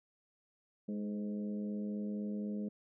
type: harmonic tone with a mistuned harmonic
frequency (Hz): 103.83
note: G#2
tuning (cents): 0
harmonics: 2 / 3 / 4 / 5 / 6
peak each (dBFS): -36 / -48 / -48 / -50 / -58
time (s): 0.88-2.69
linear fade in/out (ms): 10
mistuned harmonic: 4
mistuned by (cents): +34
effects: none